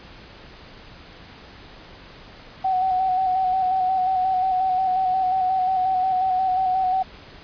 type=tone with vibrato; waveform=sine; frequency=749 Hz; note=F#5; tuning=21 cents sharp; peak=-18 dBFS; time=2.64-7.03 s; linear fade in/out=10 ms; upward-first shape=square; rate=5.6 Hz; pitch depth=25 cents each way; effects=pink hiss -44 dBFS RMS until 7.43 s + resampled to 11025 Hz